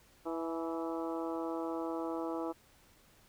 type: harmonic tone with a mistuned harmonic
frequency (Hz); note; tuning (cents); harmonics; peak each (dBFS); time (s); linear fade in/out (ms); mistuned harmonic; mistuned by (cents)
164.2; E3; -6; 2 / 3 / 4 / 5 / 6 / 7 / 8; -37 / -41 / -43 / -45 / -47 / -48 / -49; 0.25-2.53; 20; 5; +35
effects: pink hiss -64 dBFS RMS until 3.28 s